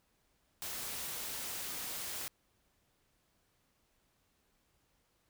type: noise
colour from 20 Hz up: white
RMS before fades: -41 dBFS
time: 0.62-2.28 s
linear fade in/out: 0 ms
effects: pink hiss -75 dBFS RMS until 5.29 s